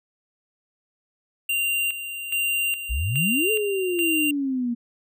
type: tone with tremolo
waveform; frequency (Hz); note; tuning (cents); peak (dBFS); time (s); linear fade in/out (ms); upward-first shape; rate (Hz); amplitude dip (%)
square; 2778; F7; -10; -22; 1.49-4.31; 5; square; 1.2; 65
type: exponential two-way sweep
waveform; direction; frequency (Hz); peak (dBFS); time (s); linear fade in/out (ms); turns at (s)
sine; up then down; 55 to 440 to 233.4; -22; 2.89-4.75; 20; 3.51
effects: none